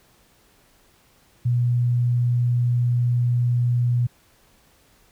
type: tone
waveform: sine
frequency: 121.5 Hz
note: B2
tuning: 28 cents flat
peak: -17 dBFS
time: 1.45-4.07 s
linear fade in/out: 10 ms
effects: pink hiss -58 dBFS RMS until 5.11 s